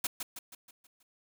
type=noise with echo; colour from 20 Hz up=white; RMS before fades=-31 dBFS; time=0.04-0.07 s; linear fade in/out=5 ms; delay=160 ms; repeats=6; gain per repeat=-6 dB; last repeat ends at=1.03 s; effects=none